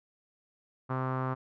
sawtooth tone with low-pass filter, 130 Hz, C3, 11 cents flat, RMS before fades -32 dBFS, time 0.89-1.35 s, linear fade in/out 20 ms, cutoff 1200 Hz, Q 3.7, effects none

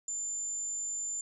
sine tone, 7150 Hz, A8, 27 cents sharp, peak -33 dBFS, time 0.08-1.21 s, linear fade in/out 2 ms, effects none

